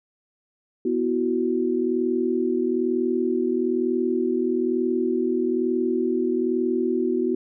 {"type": "chord", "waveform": "sine", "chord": "B suspended fourth", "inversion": "none", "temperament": "just", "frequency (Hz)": [246.9, 329.3, 370.4], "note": ["B3", "E4", "F#4"], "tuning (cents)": [0, -2, 2], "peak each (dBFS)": [-25, -26, -23], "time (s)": [0.85, 7.35], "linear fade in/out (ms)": 5, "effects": []}